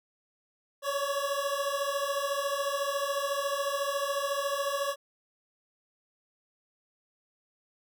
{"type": "beating tone pair", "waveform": "25% pulse", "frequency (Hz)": [554.4, 568.4], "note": ["C#5", "C#5"], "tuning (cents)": [0, 43], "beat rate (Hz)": 14, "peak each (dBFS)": -28, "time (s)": [0.82, 4.96], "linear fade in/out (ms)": 50, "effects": []}